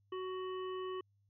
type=harmonic tone; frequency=372.4 Hz; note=F#4; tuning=11 cents sharp; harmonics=1 / 3 / 5 / 7 / 8; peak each=-39 / -45 / -57 / -64 / -54 dBFS; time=0.12-1.01 s; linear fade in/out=5 ms; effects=added 100 Hz sine -70 dBFS peak until 1.29 s